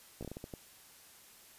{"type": "slowing click train", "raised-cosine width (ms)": 2, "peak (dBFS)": -29, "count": 8, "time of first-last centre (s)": [0.21, 0.538], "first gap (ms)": 16, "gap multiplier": 1.35, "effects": ["white hiss -58 dBFS RMS until 1.58 s", "resampled to 32000 Hz"]}